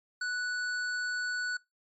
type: tone with hard clipping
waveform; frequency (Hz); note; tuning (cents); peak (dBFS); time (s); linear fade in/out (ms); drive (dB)
sine; 1480; F#6; 0; -32; 0.21-1.57; 5; 17
effects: noise-tail reverb RT60 0.2 s tail -23 dB re dry + MP3 32 kbps